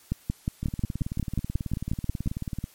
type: two click trains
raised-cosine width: 5 ms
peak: -18 / -13 dBFS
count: 38 / 13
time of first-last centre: 0.63-2.641 / 0.12-2.274 s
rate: 18.4 / 5.57 Hz
effects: white hiss -56 dBFS RMS until 2.74 s + MP3 64 kbps